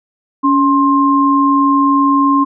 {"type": "tone pair together", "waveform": "sine", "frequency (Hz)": [281.1, 1058], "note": ["C#4", "C6"], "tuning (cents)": [24, 19], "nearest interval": "octave + major seventh", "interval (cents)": 2295, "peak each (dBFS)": -11, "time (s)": [0.43, 2.45], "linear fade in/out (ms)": 20, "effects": []}